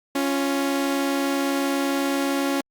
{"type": "tone pair together", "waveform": "sawtooth", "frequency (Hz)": [276.9, 349.2], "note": ["C#4", "F4"], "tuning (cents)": [-2, 0], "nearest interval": "major third", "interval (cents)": 402, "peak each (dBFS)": [-18, -25], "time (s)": [0.15, 2.61], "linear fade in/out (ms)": 5, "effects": ["Opus 48 kbps"]}